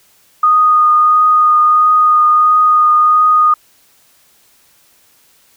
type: tone with vibrato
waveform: sine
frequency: 1234 Hz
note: D#6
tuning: 15 cents flat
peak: -6 dBFS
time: 0.43-3.54 s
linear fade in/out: 5 ms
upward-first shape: triangle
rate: 1.5 Hz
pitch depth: 14 cents each way
effects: white hiss -51 dBFS RMS until 5.56 s